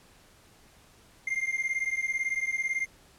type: beating tone pair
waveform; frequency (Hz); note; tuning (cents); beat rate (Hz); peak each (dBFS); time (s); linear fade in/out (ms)
triangle; 2100 / 2118; C7 / C7; +6 / +21; 18; -29; 1.27-2.86; 5
effects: pink hiss -58 dBFS RMS until 3.18 s + low-pass 12000 Hz 12 dB/octave